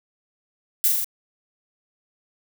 violet noise with echo, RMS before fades -18 dBFS, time 0.84-0.88 s, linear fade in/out 0 ms, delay 41 ms, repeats 4, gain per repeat -2 dB, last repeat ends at 1.044 s, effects none

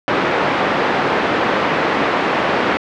pink band-pass noise, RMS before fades -17 dBFS, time 0.08-2.77 s, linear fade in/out 0 ms, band 300 to 2100 Hz, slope 12 dB/octave, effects low-pass 5000 Hz 12 dB/octave

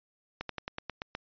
slowing click train, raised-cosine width 0.3 ms, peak -19 dBFS, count 8, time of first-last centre 0.41-1.151 s, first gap 83 ms, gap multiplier 1.08, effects resampled to 11025 Hz

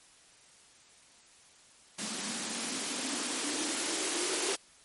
violet noise with band-pass filter sweep, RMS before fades -34 dBFS, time 1.98-4.56 s, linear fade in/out 10 ms, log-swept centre 200 to 370 Hz, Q 6, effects white hiss -59 dBFS RMS until 4.84 s + MP3 48 kbps

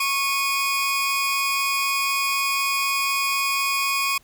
sawtooth tone pair together, 1102 / 2476 Hz, C#6 / D#7, -11 / -9 cents, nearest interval octave + major second, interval 1402 cents, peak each -20 dBFS, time 0-4.18 s, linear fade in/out 5 ms, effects pink hiss -57 dBFS RMS until 4.23 s

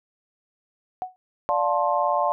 sine tone with exponential decay, 740 Hz, F#5, in tune, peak -22 dBFS, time 1.02-1.16 s, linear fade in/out 0 ms, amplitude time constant 29 ms
sine chord, D minor seventh, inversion none, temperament just, 587.3 / 704.8 / 881 / 1057.2 Hz, D5 / F5 / A5 / C6, 0 / +16 / +2 / +18 cents, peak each -25 dBFS, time 1.49-2.32 s, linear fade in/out 0 ms
effects none

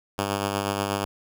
5% pulse tone with tremolo, 100 Hz, G2, 35 cents sharp, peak -12 dBFS, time 0.18-1.05 s, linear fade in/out 5 ms, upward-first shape sine, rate 8.3 Hz, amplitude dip 35%, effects none

